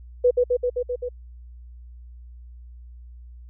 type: tone with echo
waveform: sine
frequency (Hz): 492.8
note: B4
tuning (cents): -4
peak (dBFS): -13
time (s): 0.24-0.31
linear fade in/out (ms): 10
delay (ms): 130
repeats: 6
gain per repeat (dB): -2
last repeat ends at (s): 1.09
effects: added 60 Hz sine -40 dBFS peak until 3.49 s